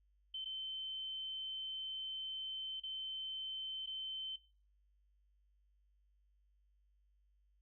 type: tone with dropouts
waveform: sine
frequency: 3081 Hz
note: G7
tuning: 31 cents flat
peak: -40 dBFS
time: 0.34-4.36 s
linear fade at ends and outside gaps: 5 ms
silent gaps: 0.446-0.456 / 2.8-2.834 / 3.861-3.872 s
effects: noise-tail reverb RT60 0.4 s tail -19 dB re dry + added 50 Hz sine -70 dBFS peak until 7.61 s